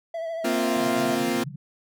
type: tone with vibrato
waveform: triangle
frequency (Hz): 659.3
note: E5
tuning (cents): 0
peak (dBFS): -26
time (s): 0.14-1.16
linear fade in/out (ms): 5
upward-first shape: triangle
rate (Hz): 13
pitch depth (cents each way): 40
type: chord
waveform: sawtooth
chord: Bb suspended second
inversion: none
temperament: equal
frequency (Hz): 233.1 / 261.6 / 349.2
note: Bb3 / C4 / F4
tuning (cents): 0 / 0 / 0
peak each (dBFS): -23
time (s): 0.44-1.44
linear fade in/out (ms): 10
type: band-pass noise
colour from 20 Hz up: pink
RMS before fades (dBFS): -39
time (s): 0.76-1.56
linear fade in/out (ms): 5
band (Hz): 120 to 180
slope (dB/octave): 96
effects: none